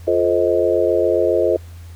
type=chord; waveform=sine; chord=F dominant seventh; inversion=none; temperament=just; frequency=349.2 / 436.5 / 523.8 / 628.6 Hz; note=F4 / A4 / C5 / Eb5; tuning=0 / -14 / +2 / +18 cents; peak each=-19 dBFS; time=0.07-1.57 s; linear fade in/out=10 ms; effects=added 85 Hz sine -34 dBFS peak until 1.95 s + pink hiss -49 dBFS RMS until 1.95 s